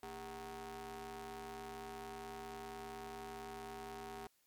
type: ring-modulated tone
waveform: sawtooth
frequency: 174.61 Hz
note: F3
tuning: in tune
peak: -39 dBFS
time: 0.03-4.27 s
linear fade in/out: 0 ms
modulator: 576 Hz
effects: white hiss -75 dBFS RMS until 4.46 s + MP3 96 kbps